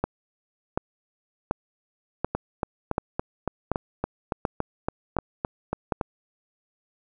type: two click trains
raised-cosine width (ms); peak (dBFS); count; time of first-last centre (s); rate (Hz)
1; -11 / -9; 14 / 9; 2.35-6.012 / 0.04-5.922; 3.55 / 1.36
effects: none